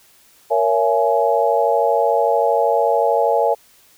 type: chord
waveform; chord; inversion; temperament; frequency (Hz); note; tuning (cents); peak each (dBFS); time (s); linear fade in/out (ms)
sine; A# half-diminished seventh; none; just; 466.2 / 559.4 / 671.3 / 839.1; A#4 / C#5 / E5 / G#5; 0 / +16 / +31 / +18; -19; 0.5-3.55; 20
effects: white hiss -52 dBFS RMS until 3.97 s